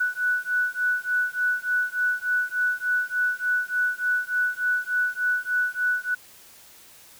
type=beating tone pair; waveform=sine; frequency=1480 / 1483.4 Hz; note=F#6 / F#6; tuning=0 / +4 cents; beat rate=3.4 Hz; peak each=-25 dBFS; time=0-6.15 s; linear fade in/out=10 ms; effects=white hiss -50 dBFS RMS until 7.19 s